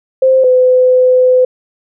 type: tone pair in turn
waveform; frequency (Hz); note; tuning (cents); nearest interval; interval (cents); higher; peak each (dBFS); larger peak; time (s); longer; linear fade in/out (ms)
sine; 523.3 / 507.2; C5 / B4; 0 / +46; minor second; 54; first; -5; neither; 0.22-0.44 / 0.44-1.45; second; 5
effects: none